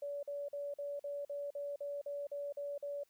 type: tone bursts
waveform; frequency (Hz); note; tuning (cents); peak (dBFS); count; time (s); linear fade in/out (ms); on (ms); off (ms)
sine; 572; D5; -46; -38; 12; 0.02-3.035; 5; 210; 45
effects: white hiss -75 dBFS RMS until 3.09 s